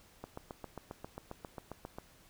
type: click train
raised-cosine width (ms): 1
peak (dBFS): -28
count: 14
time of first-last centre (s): 0.24-1.985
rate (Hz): 7.45
effects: pink hiss -62 dBFS RMS until 2.29 s